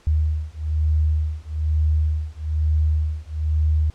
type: beating tone pair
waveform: sine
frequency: 76.6 / 77.7 Hz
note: D#2 / D#2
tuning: -27 / -2 cents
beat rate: 1.1 Hz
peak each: -21 dBFS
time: 0.07-3.9 s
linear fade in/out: 0 ms
effects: pink hiss -54 dBFS RMS until 3.94 s + low-pass 7000 Hz 12 dB/octave